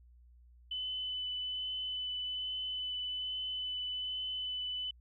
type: tone with vibrato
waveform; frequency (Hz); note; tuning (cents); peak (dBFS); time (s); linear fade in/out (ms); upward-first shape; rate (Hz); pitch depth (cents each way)
sine; 3008; F#7; +28; -35; 0.71-4.91; 5; sine; 1.2; 9
effects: added 60 Hz sine -57 dBFS peak until 5 s